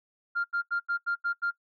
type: tone bursts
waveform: sine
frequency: 1396.9 Hz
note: F6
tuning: in tune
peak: -24 dBFS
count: 7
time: 0.35-1.512 s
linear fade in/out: 20 ms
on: 94 ms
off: 84 ms
effects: noise-tail reverb RT60 0.1 s tail -21 dB re dry + tanh soft clip ceiling -22 dBFS